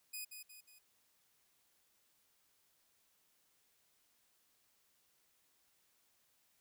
5% pulse tone with echo, 2488 Hz, D#7, 1 cent flat, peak -33 dBFS, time 0.13-0.25 s, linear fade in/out 10 ms, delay 180 ms, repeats 3, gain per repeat -6 dB, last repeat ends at 0.79 s, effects white hiss -75 dBFS RMS until 6.6 s

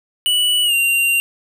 square tone with pitch glide, 2953 to 2771 Hz, F#7 to F7, -4 to -14 cents, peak -14 dBFS, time 0.26-1.2 s, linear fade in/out 0 ms, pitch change -110 cents, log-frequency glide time 0.64-0.74 s, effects none

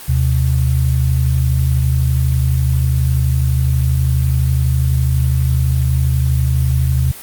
sine tone pair together, 76.4 / 128.49 Hz, D#2 / C3, -31 / -31 cents, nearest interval major sixth, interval 900 cents, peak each -14 dBFS, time 0.08-7.12 s, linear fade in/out 10 ms, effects white hiss -33 dBFS RMS until 7.22 s + Opus 32 kbps

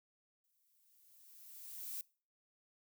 violet noise with exponential growth, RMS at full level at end -42 dBFS, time 0.44-2.01 s, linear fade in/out 1 ms, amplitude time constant 340 ms, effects noise-tail reverb RT60 0.4 s tail -23 dB re dry

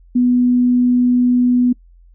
sine tone, 246.9 Hz, B3, in tune, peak -10 dBFS, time 0.15-1.73 s, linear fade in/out 10 ms, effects noise-tail reverb RT60 0.1 s tail -24 dB re dry + added 43 Hz sine -43 dBFS peak until 2.14 s

